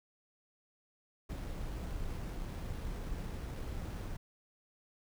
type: noise with sample-and-hold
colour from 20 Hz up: brown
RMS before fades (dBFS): -40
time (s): 1.29-4.17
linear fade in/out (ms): 10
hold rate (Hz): 7350
effects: none